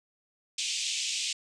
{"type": "band-pass noise", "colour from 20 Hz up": "pink", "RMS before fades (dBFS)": -32, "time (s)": [0.58, 1.33], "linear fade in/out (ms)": 5, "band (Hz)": [2500, 8100], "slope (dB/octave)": 48, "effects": []}